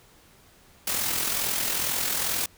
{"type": "noise with amplitude modulation", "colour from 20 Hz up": "white", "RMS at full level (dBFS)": -25, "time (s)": [0.87, 2.46], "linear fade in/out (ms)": 5, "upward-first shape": "sine", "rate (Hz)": 42.3, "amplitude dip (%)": 45, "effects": ["pink hiss -56 dBFS RMS until 2.57 s"]}